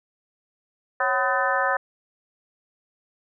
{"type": "harmonic tone with a mistuned harmonic", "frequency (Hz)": 253.1, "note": "B3", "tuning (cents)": 43, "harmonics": [2, 3, 4, 5, 6, 7], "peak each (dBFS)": [-27, -27, -27, -27, -27, -27], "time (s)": [1, 1.77], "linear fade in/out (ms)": 5, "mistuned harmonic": 2, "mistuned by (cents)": 140, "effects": []}